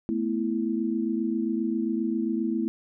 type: chord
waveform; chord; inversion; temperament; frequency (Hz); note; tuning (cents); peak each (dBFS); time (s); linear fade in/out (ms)
sine; A suspended second; none; just; 220 / 247.5 / 330; A3 / B3 / E4; 0 / +4 / +2; -28 / -30 / -28; 0.09-2.68; 0
effects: none